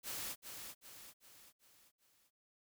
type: noise with echo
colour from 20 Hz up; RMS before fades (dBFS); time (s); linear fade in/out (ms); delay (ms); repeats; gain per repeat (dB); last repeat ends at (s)
white; -43; 0.03-0.36; 50; 390; 5; -6; 2.31
effects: none